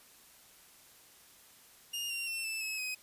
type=tone with pitch steps; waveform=sawtooth; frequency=2829 / 2764 / 2701 / 2640 / 2579 / 2520 Hz; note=F7 / F7 / E7 / E7 / E7 / D#7; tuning=+22 / -19 / +42 / +2 / -39 / +21 cents; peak=-32 dBFS; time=1.93-2.95 s; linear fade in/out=10 ms; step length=170 ms; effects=white hiss -59 dBFS RMS until 3.02 s + resampled to 32000 Hz